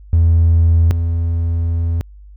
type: tone pair in turn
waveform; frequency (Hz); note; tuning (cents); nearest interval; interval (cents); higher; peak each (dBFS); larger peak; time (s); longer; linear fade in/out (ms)
triangle; 83.1 / 83.92; E2 / E2; +15 / +31; unison; 16; second; -5 / -12; first; 0.13-0.91 / 0.91-2.01; second; 0
effects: tanh soft clip ceiling -4 dBFS + added 50 Hz sine -36 dBFS peak until 2.36 s